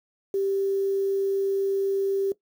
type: tone with quantisation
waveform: sine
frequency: 392 Hz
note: G4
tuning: in tune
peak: -22 dBFS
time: 0.34-2.32 s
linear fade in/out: 2 ms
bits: 8
effects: noise-tail reverb RT60 0.1 s tail -17 dB re dry